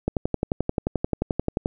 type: click train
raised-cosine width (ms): 2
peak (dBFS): -9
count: 19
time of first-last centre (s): 0.08-1.659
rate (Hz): 11.4
effects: none